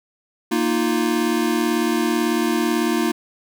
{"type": "chord", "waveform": "square", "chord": "Bb suspended fourth", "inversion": "none", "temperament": "equal", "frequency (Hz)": [233.1, 311.1, 349.2], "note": ["Bb3", "Eb4", "F4"], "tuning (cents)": [0, 0, 0], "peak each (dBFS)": -23, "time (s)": [0.51, 3.12], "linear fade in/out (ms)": 10, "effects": []}